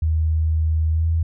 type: tone with pitch glide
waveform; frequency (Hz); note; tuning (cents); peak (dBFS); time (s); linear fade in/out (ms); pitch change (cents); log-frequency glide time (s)
sine; 79.3 to 81.77; D#2 to E2; +33 to -13; -16; 0.02-1.23; 5; +54; 0.91-1.07
effects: none